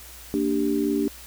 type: chord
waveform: sine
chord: G minor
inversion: first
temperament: equal with one note detuned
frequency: 229.5 / 293.7 / 392 Hz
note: Bb3 / D4 / G4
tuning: -27 / 0 / 0 cents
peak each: -27 / -23 / -26 dBFS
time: 0.34-1.08 s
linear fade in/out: 0 ms
effects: added 60 Hz sine -47 dBFS peak until 1.26 s + white hiss -44 dBFS RMS until 1.26 s